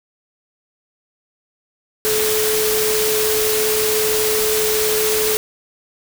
sine tone in noise, 431.4 Hz, A4, 34 cents flat, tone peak -18 dBFS, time 2.05-5.37 s, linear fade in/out 0 ms, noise white, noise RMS -20 dBFS, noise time 2.05-5.37 s, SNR -1 dB, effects none

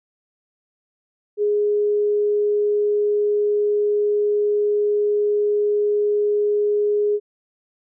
sine tone, 415.3 Hz, G#4, in tune, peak -16 dBFS, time 1.37-7.2 s, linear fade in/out 50 ms, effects none

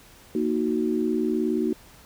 sine chord, D# minor, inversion second, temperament equal, 233.1 / 311.1 / 370 Hz, A#3 / D#4 / F#4, 0 / 0 / 0 cents, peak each -26 dBFS, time 0.35-1.73 s, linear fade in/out 2 ms, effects pink hiss -51 dBFS RMS until 2.05 s

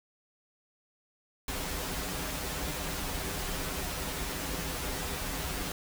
pink noise with comb filter, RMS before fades -35 dBFS, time 1.48-5.72 s, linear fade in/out 2 ms, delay 8.9 ms, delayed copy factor -0.75, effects none

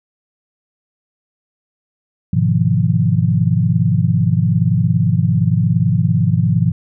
sine chord, F half-diminished seventh, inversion first, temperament just, 104.77 / 125.72 / 157.15 / 174.61 Hz, Ab2 / Cb3 / Eb3 / F3, +16 / +31 / +18 / 0 cents, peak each -17 dBFS, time 2.33-6.72 s, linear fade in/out 5 ms, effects none

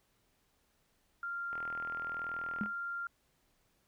sine tone, 1391 Hz, F6, 7 cents flat, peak -36 dBFS, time 1.23-3.07 s, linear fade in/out 2 ms
click train, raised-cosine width 0.5 ms, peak -32 dBFS, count 47, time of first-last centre 1.53-2.66 s, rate 40.7 Hz
sine tone with exponential decay, 207.7 Hz, G#3, in tune, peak -29 dBFS, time 2.61-2.73 s, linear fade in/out 2 ms, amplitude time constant 26 ms
effects pink hiss -74 dBFS RMS until 3.87 s

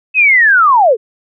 sine linear sweep, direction down, 2600 to 400.2 Hz, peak -5 dBFS, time 0.14-0.97 s, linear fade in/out 50 ms, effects none

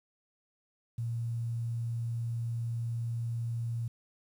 sine tone with quantisation, 116.54 Hz, A#2, in tune, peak -31 dBFS, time 0.98-3.88 s, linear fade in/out 5 ms, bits 10, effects none

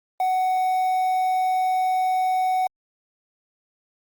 triangle tone with quantisation, 745 Hz, F#5, 12 cents sharp, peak -17 dBFS, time 0.2-2.67 s, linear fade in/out 2 ms, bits 7, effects Opus 32 kbps

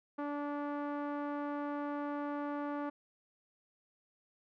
sawtooth tone with low-pass filter, 290 Hz, D4, 22 cents flat, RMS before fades -38 dBFS, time 0.18-2.9 s, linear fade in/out 10 ms, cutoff 1200 Hz, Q 1.6, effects none

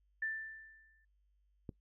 sine tone with exponential decay, 1771 Hz, A6, 11 cents sharp, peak -33 dBFS, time 0.22-1.05 s, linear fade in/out 5 ms, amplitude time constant 180 ms
click, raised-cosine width 3 ms, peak -30 dBFS, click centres 1.692 s
effects noise-tail reverb RT60 0.1 s tail -22 dB re dry + added 50 Hz sine -70 dBFS peak until 1.8 s

